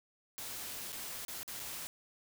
white noise with dropouts, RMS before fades -43 dBFS, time 0.38-1.87 s, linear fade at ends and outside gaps 0 ms, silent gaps 0.921-0.928 / 1.25-1.282 / 1.431-1.478 / 1.595-1.599 s, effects none

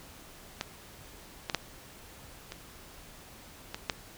clicks, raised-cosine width 0.2 ms, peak -14 / -14 / -9 / -22 / -18 / -10 dBFS, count 6, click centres 0.611 / 1.498 / 1.547 / 2.521 / 3.745 / 3.898 s, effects pink hiss -51 dBFS RMS until 4.17 s

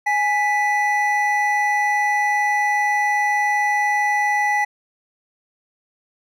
triangle tone pair together, 831.3 / 1975.5 Hz, G#5 / B6, +1 / 0 cents, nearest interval octave + minor third, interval 1499 cents, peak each -17 / -18 dBFS, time 0.06-4.65 s, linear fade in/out 10 ms, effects none

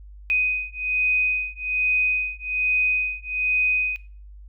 sine beating tone pair, 2500 / 2501.2 Hz, D#7 / D#7, +8 / +8 cents, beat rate 1.2 Hz, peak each -24 dBFS, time 0.3-3.96 s, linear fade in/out 0 ms, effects noise-tail reverb RT60 0.4 s tail -17 dB re dry + added 50 Hz sine -40 dBFS peak until 4.48 s

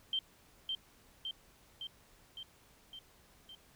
sine tone with echo, 3136 Hz, G7, in tune, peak -31 dBFS, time 0.13-0.19 s, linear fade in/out 2 ms, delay 560 ms, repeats 6, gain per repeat -3 dB, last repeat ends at 3.55 s, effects pink hiss -64 dBFS RMS until 3.75 s

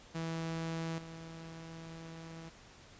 sawtooth tone with level steps, 163.8 Hz, E3, 11 cents flat, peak -32 / -42 dBFS, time 0.14-2.5 s, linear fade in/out 20 ms, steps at 0.98 s, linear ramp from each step 2 ms, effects pink hiss -57 dBFS RMS until 2.99 s + resampled to 16000 Hz

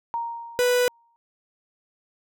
sine tone with exponential decay, 932.3 Hz, A#5, in tune, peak -23 dBFS, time 0.14-1.16 s, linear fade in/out 0 ms, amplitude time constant 220 ms
45% pulse tone, 493.5 Hz, B4, 1 cent flat, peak -18 dBFS, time 0.59-0.88 s, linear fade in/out 0 ms
effects none

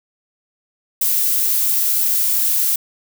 violet noise, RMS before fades -17 dBFS, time 1.01-2.76 s, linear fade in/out 5 ms, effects none

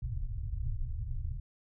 pink low-pass noise, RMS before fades -35 dBFS, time 0.02-1.4 s, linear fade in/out 5 ms, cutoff 130 Hz, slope 96 dB/octave, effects none

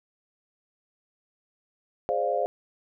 sine chord, D half-diminished seventh, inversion second, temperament equal with one note detuned, 415.3 / 523.3 / 593.5 / 698.5 Hz, Ab4 / C5 / D5 / F5, 0 / 0 / +18 / 0 cents, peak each -32 / -28 / -29 / -28 dBFS, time 2.09-2.46 s, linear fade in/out 0 ms, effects none

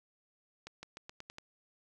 accelerating click train, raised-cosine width 0.2 ms, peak -28 dBFS, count 7, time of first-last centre 0.67-1.384 s, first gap 160 ms, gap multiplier 0.88, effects none

